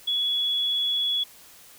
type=tone; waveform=sine; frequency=3379 Hz; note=G#7; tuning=29 cents sharp; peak=-22 dBFS; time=0.07-1.24 s; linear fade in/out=10 ms; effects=white hiss -50 dBFS RMS until 1.78 s